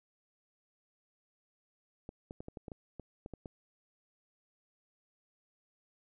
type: clicks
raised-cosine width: 2 ms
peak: -30 dBFS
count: 11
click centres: 2.091 / 2.309 / 2.405 / 2.484 / 2.572 / 2.682 / 2.718 / 2.997 / 3.261 / 3.337 / 3.458 s
effects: none